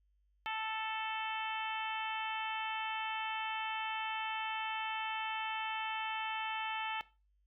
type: harmonic tone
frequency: 440 Hz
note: A4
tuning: in tune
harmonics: 2 / 3 / 4 / 5 / 6 / 7 / 8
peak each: -39 / -44 / -45 / -45 / -44 / -45 / -56 dBFS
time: 0.46-7.01 s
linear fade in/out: 0 ms
effects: noise-tail reverb RT60 0.3 s tail -18 dB re dry + added 50 Hz sine -70 dBFS peak until 7.46 s